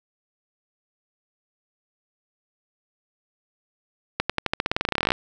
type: accelerating click train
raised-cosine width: 0.3 ms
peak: -5 dBFS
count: 22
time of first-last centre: 4.2-5.119 s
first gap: 96 ms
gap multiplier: 0.91
effects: none